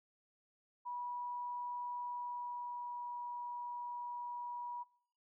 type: tone with pitch glide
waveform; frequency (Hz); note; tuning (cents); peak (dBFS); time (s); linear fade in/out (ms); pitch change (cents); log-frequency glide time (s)
sine; 974 to 967.3; B5 to B5; -24 to -36; -40; 0.85-4.84; 20; -12; 1.98-3.2
effects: noise-tail reverb RT60 0.5 s tail -20 dB re dry